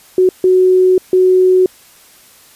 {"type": "tone bursts at uneven times", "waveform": "sine", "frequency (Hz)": 370, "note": "F#4", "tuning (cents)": 0, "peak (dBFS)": -6, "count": 3, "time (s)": [[0.18, 0.29], [0.44, 0.98], [1.13, 1.66]], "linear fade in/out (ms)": 2, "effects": ["white hiss -44 dBFS RMS until 2.55 s", "resampled to 32000 Hz"]}